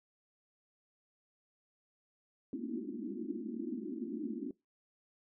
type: band-pass noise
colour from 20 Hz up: pink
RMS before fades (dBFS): -40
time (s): 2.53-4.51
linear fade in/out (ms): 2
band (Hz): 210 to 360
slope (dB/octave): 96
effects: noise-tail reverb RT60 0.2 s tail -21 dB re dry